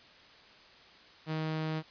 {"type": "tone", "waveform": "sawtooth", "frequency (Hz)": 157.4, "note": "D#3", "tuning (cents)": 20, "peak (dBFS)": -28, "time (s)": [1.26, 1.83], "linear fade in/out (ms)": 50, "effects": ["white hiss -56 dBFS RMS until 1.9 s", "resampled to 11025 Hz"]}